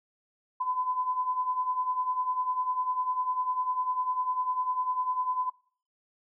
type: beating tone pair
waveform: sine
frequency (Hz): 1002 / 1012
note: B5 / B5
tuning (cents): +25 / +42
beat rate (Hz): 10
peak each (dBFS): -34 / -28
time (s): 0.6-5.5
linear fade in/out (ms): 10
effects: noise-tail reverb RT60 0.5 s tail -24 dB re dry